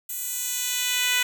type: tone with high-pass filter sweep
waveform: 10% pulse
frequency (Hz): 496.1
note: B4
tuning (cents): +8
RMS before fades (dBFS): -26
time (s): 0.09-1.23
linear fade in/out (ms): 5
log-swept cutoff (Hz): 11000 to 2100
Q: 0.93
effects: none